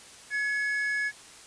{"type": "tone pair together", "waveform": "triangle", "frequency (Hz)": [1695.2, 2200], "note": ["G#6", "C#7"], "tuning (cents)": [35, -14], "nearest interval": "perfect fourth", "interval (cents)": 451, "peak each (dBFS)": [-25, -33], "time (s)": [0.3, 1.12], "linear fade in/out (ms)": 50, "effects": ["white hiss -49 dBFS RMS until 1.46 s", "resampled to 22050 Hz"]}